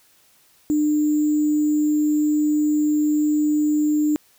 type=tone with sample-and-hold; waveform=sine; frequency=300.5 Hz; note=D4; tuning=40 cents sharp; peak=-16 dBFS; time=0.7-4.16 s; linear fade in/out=0 ms; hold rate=7350 Hz; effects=white hiss -57 dBFS RMS until 4.38 s